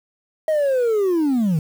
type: linear sweep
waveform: sine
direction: down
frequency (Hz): 638 to 146.83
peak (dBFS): -13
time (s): 0.48-1.59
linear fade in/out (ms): 2
effects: tanh soft clip ceiling -15 dBFS + 7-bit